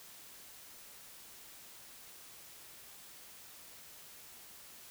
silence, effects white hiss -54 dBFS RMS until 4.9 s

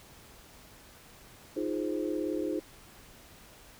sine chord, F minor seventh, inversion third, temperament equal, 311.1 / 349.2 / 415.3 / 523.3 Hz, Eb4 / F4 / Ab4 / C5, 0 / 0 / 0 / 0 cents, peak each -33 / -35 / -36 / -38 dBFS, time 1.56-2.6 s, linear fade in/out 10 ms, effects pink hiss -54 dBFS RMS until 3.79 s

